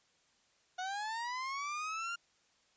30% pulse linear sweep, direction up, 723 to 1408 Hz, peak -34 dBFS, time 0.78-2.16 s, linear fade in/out 10 ms, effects white hiss -71 dBFS RMS until 2.76 s + resampled to 16000 Hz

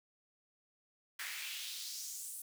pink noise with high-pass filter sweep, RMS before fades -44 dBFS, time 1.19-2.42 s, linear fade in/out 5 ms, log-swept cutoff 1700 to 10000 Hz, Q 2.2, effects none

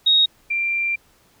sine tone pair in turn, 3760 / 2369 Hz, A#7 / D7, +14 / +14 cents, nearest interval minor sixth, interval 800 cents, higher first, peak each -12 / -19 dBFS, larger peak first, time 0.06-0.26 / 0.5-0.96 s, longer second, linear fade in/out 10 ms, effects pink hiss -57 dBFS RMS until 1.4 s

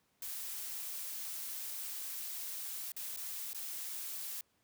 blue noise with dropouts, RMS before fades -42 dBFS, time 0.22-4.41 s, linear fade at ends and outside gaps 2 ms, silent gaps 2.92-2.964 / 3.163-3.172 / 3.532-3.546 s, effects pink hiss -75 dBFS RMS until 4.63 s + high-pass 100 Hz 12 dB/octave

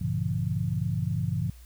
sine chord, G diminished seventh, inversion none, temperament just, 98 / 117.6 / 141.12 / 169.34 Hz, G2 / Bb2 / Db3 / Fb3, 0 / +16 / +31 / +47 cents, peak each -31 dBFS, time 0.01-1.5 s, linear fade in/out 5 ms, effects added 60 Hz sine -46 dBFS peak until 1.65 s + white hiss -58 dBFS RMS until 1.65 s

